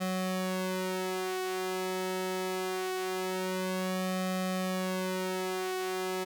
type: tone with flanger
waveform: sawtooth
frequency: 185.9 Hz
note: F#3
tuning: 8 cents sharp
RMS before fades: -33 dBFS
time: 0-6.25 s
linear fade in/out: 20 ms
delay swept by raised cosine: 1.6 to 3.1 ms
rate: 0.23 Hz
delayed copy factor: +0.95
effects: none